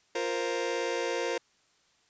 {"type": "chord", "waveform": "sawtooth", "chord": "F suspended fourth", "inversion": "none", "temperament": "just", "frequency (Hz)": [349.2, 465.6, 523.8], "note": ["F4", "Bb4", "C5"], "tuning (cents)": [0, -2, 2], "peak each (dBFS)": [-31, -28, -29], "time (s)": [0.15, 1.38], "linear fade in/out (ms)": 5, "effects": ["white hiss -67 dBFS RMS until 2.09 s", "resampled to 16000 Hz"]}